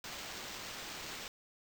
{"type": "noise with sample-and-hold", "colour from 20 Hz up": "white", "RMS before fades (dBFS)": -45, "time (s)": [0.04, 1.28], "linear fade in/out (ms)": 2, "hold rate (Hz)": 11025, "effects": []}